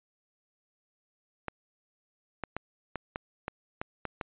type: clicks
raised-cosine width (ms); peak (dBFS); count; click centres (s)
0.5; -18; 9; 1.483 / 2.437 / 2.566 / 2.957 / 3.159 / 3.481 / 3.815 / 4.053 / 4.212
effects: resampled to 8000 Hz